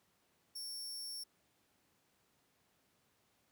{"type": "tone", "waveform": "sawtooth", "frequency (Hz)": 5460, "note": "F8", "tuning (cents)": -40, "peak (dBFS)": -40, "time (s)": [0.55, 1.24], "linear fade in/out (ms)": 10, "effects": ["pink hiss -75 dBFS RMS until 3.51 s", "high-pass 100 Hz 12 dB/octave"]}